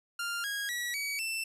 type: tone with pitch steps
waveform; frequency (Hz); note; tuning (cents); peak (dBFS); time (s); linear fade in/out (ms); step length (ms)
sawtooth; 1396.9 / 1642.1 / 1930.4 / 2269 / 2668; F6 / G#6 / B6 / C#7 / E7; 0 / -20 / -40 / +40 / +20; -29; 0.19-1.44; 5; 250
effects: resampled to 32000 Hz + 11-bit